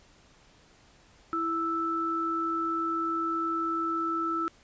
sine tone pair together, 329.6 / 1318.5 Hz, E4 / E6, 0 / 0 cents, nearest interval 2 octaves, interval 2400 cents, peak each -32 / -28 dBFS, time 1.33-4.48 s, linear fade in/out 0 ms, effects pink hiss -59 dBFS RMS until 4.63 s + resampled to 16000 Hz

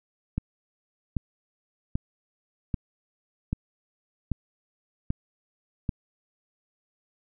click train, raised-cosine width 5 ms, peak -14 dBFS, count 8, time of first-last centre 0.38-5.892 s, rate 1.27 Hz, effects none

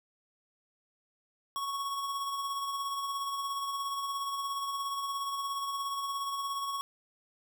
square tone with tremolo, 1108.7 Hz, C#6, in tune, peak -32 dBFS, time 1.56-6.81 s, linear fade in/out 0 ms, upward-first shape sine, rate 17 Hz, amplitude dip 35%, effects none

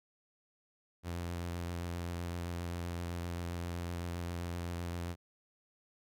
sawtooth tone with vibrato, 86.5 Hz, F2, 16 cents flat, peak -33 dBFS, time 1.03-5.16 s, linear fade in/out 50 ms, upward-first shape sine, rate 7.7 Hz, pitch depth 19 cents each way, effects none

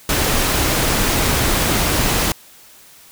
pink noise, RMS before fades -17 dBFS, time 0.09-2.32 s, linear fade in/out 2 ms, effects white hiss -45 dBFS RMS until 3.11 s

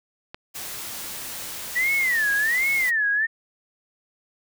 click, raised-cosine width 0.3 ms, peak -20 dBFS, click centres 0.345 s
white noise, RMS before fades -34 dBFS, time 0.54-2.91 s, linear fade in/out 20 ms
sine tone with vibrato, 1900 Hz, A#6, 33 cents sharp, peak -19 dBFS, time 1.75-3.27 s, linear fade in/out 20 ms, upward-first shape sine, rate 1.3 Hz, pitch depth 250 cents each way
effects none

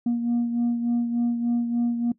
sine beating tone pair, 237 / 240.4 Hz, A#3 / B3, +29 / -46 cents, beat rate 3.4 Hz, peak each -20 / -28 dBFS, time 0.06-2.12 s, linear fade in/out 5 ms, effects noise-tail reverb RT60 0.1 s tail -19 dB re dry + tanh soft clip ceiling -18 dBFS

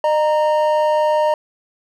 triangle tone pair together, 608.8 / 932.3 Hz, D#5 / A#5, -38 / 0 cents, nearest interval perfect fifth, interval 738 cents, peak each -13 / -16 dBFS, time 0.04-1.34 s, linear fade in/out 2 ms, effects none

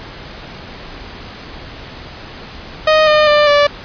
sawtooth tone with pitch steps, 622.3 / 608.1 / 594.2 / 580.6 Hz, D#5 / D#5 / D5 / D5, 0 / -40 / +20 / -20 cents, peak -4 dBFS, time 2.87-3.67 s, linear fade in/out 5 ms, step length 200 ms, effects pink hiss -32 dBFS RMS until 3.84 s + resampled to 11025 Hz

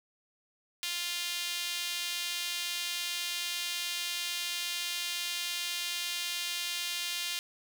sawtooth tone with high-pass filter, 349.2 Hz, F4, in tune, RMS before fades -35 dBFS, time 0.83-7.39 s, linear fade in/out 0 ms, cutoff 3100 Hz, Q 1.6, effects 9-bit

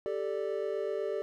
triangle chord, G suspended second, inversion none, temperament equal, 392 / 440 / 587.3 Hz, G4 / A4 / D5, 0 / 0 / 0 cents, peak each -33 / -33 / -34 dBFS, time 0.06-1.22 s, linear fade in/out 0 ms, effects none

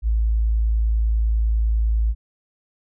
sine tone, 55 Hz, A1, in tune, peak -16 dBFS, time 0.02-2.15 s, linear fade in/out 50 ms, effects none

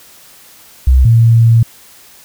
sine tone pair in turn, 64.6 / 115.1 Hz, C2 / A#2, -21 / -22 cents, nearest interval minor seventh, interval 999 cents, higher second, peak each -4 dBFS, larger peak neither, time 0.87-1.05 / 1.05-1.63 s, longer second, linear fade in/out 5 ms, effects white hiss -41 dBFS RMS until 2.24 s

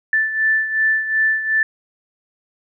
sine beating tone pair, 1760 / 1762.7 Hz, A6 / A6, 0 / +3 cents, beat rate 2.7 Hz, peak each -16 / -22 dBFS, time 0.13-1.63 s, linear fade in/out 2 ms, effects none

